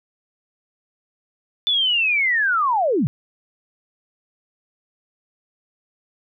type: linear sweep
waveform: sine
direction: down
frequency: 3520 to 111.1 Hz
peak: -16 dBFS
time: 1.67-3.07 s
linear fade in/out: 0 ms
effects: none